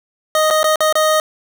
25% pulse tone with dropouts, 622.3 Hz, D#5, in tune, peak -8 dBFS, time 0.35-1.2 s, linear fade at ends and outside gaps 1 ms, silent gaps 0.503-0.508 / 0.631-0.642 / 0.758-0.805 / 0.926-0.954 s, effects none

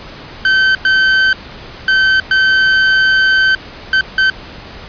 40% pulse tone bursts at uneven times, 1541 Hz, G6, 30 cents flat, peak -7 dBFS, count 6, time 0.45-0.75 / 0.85-1.33 / 1.88-2.2 / 2.31-3.55 / 3.93-4.01 / 4.18-4.3 s, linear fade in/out 2 ms, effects pink hiss -32 dBFS RMS until 4.88 s + resampled to 11025 Hz

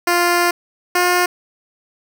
10% pulse tone pair in turn, 349.2 / 356.7 Hz, F4 / F4, 0 / +37 cents, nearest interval unison, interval 37 cents, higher second, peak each -5 dBFS, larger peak neither, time 0.07-0.51 / 0.95-1.26 s, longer first, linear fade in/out 5 ms, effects none

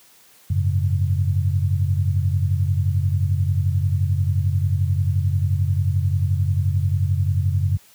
sine chord, F# suspended second, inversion none, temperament equal, 92.5 / 103.83 / 138.59 Hz, F#2 / G#2 / C#3, 0 / 0 / 0 cents, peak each -18 / -23 / -24 dBFS, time 0.5-7.77 s, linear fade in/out 5 ms, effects white hiss -52 dBFS RMS until 7.94 s + high-pass 60 Hz 12 dB/octave

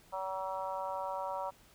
harmonic tone, 190 Hz, F#3, 46 cents sharp, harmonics 3 / 4 / 5 / 6 / 7, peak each -40 / -42 / -38 / -46 / -47 dBFS, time 0.12-1.51 s, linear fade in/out 20 ms, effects pink hiss -62 dBFS RMS until 1.74 s

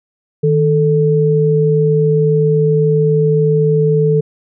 sine tone pair together, 155.56 / 439.1 Hz, D#3 / A4, 0 / -4 cents, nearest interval octave + tritone, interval 1796 cents, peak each -12 dBFS, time 0.43-4.21 s, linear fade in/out 10 ms, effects none

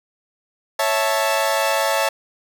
sawtooth chord, A major, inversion first, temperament equal, 554.4 / 659.3 / 880 Hz, C#5 / E5 / A5, 0 / 0 / 0 cents, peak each -18 dBFS, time 0.79-2.09 s, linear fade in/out 5 ms, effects none

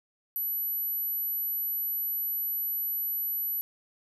sine tone, 11840 Hz, F#9, in tune, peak -28 dBFS, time 0.36-3.61 s, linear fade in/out 0 ms, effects none

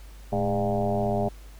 sine tone with frequency modulation, 407.8 Hz, G#4, 32 cents flat, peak -22 dBFS, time 0.32-1.29 s, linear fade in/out 10 ms, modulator 97.5 Hz, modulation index 3.6, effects added 50 Hz sine -42 dBFS peak until 1.59 s + pink hiss -54 dBFS RMS until 1.59 s

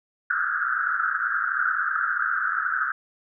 pink band-pass noise, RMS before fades -25 dBFS, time 0.3-2.92 s, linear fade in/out 5 ms, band 1300 to 1600 Hz, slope 96 dB/octave, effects none

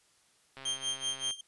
click train, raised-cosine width 0.3 ms, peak -30 dBFS, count 100, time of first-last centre 0.57-1.309 s, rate 134 Hz
sawtooth tone with tremolo, 3175 Hz, G7, 21 cents sharp, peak -26 dBFS, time 0.65-1.41 s, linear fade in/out 5 ms, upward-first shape sine, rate 5.2 Hz, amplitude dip 90%
effects white hiss -67 dBFS RMS until 1.47 s + resampled to 24000 Hz

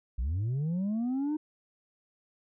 sine linear sweep, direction up, 52.4 to 311.1 Hz, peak -25 dBFS, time 0.18-1.37 s, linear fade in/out 10 ms, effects tanh soft clip ceiling -27 dBFS

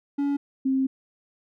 triangle / sine tone pair in turn, 283.2 / 265.6 Hz, C#4 / C4, +37 / +26 cents, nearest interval minor second, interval 111 cents, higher first, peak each -20 dBFS, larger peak neither, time 0.18-0.37 / 0.65-0.87 s, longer second, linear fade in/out 10 ms, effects none

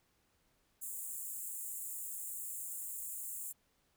pink high-pass noise, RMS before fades -43 dBFS, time 0.81-3.53 s, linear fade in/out 20 ms, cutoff 7100 Hz, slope 96 dB/octave, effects pink hiss -75 dBFS RMS until 3.96 s

